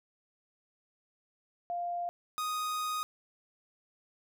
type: tone pair in turn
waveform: sine / 45% pulse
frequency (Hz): 698.5 / 1244.6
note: F5 / D#6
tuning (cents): 0 / 0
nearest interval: minor seventh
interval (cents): 1000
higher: second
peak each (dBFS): -32 / -32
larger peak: neither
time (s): 1.7-2.09 / 2.38-3.03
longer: second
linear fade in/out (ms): 0
effects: none